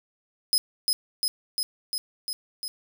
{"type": "tone with echo", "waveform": "sawtooth", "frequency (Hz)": 5060, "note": "D#8", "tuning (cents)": 28, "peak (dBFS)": -16, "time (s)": [0.53, 0.58], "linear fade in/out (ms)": 0, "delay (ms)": 350, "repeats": 6, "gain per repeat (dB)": -2, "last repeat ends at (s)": 2.68, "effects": []}